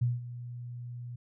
sine tone with ADSR envelope, 121.3 Hz, B2, 31 cents flat, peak -23 dBFS, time 0.01-1.16 s, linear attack 12 ms, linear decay 180 ms, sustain -15 dB, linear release 7 ms, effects none

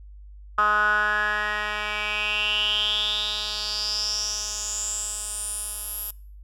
10% pulse tone with band-pass filter sweep, 210 Hz, G#3, 19 cents sharp, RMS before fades -26 dBFS, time 0.58-6.11 s, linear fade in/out 5 ms, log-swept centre 1300 to 12000 Hz, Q 8, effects noise-tail reverb RT60 0.5 s tail -24 dB re dry + added 50 Hz sine -41 dBFS peak until 6.43 s

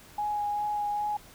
sine tone with vibrato, 830.6 Hz, G#5, in tune, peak -27 dBFS, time 0.18-1.17 s, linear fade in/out 5 ms, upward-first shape sine, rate 2.5 Hz, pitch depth 13 cents each way, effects pink hiss -52 dBFS RMS until 1.34 s

